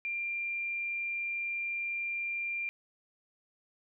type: tone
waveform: sine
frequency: 2383 Hz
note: D7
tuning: 25 cents sharp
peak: -32 dBFS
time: 0.05-2.69 s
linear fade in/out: 0 ms
effects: none